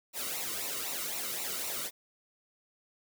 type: noise with flanger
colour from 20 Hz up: white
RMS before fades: -36 dBFS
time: 0.13-1.91 s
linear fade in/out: 50 ms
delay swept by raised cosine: 0.61 to 1.22 ms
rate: 3.9 Hz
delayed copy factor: -0.7
effects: none